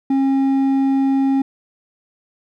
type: tone with hard clipping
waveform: sine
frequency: 270.6 Hz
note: C#4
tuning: 42 cents flat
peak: -15 dBFS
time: 0.1-1.42 s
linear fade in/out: 5 ms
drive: 5 dB
effects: none